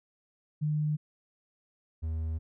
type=tone pair in turn; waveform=sine / triangle; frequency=151.3 / 80 Hz; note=D#3 / D#2; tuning=-48 / +49 cents; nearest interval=major seventh; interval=1103 cents; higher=first; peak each=-26 / -28 dBFS; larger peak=first; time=0.61-0.97 / 2.02-2.39 s; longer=second; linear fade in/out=20 ms; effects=none